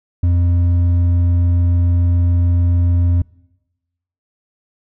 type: tone with hard clipping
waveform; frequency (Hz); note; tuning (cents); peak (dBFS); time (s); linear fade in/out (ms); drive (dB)
sine; 87.31; F2; 0; -12; 0.23-3.22; 5; 4
effects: noise-tail reverb RT60 1.0 s tail -24 dB re dry